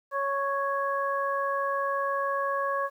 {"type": "harmonic tone", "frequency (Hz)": 554.4, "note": "C#5", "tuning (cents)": 0, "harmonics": [1, 2, 3], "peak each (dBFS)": [-30, -28, -34], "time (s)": [0.11, 2.9], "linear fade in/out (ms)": 50, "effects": ["10-bit"]}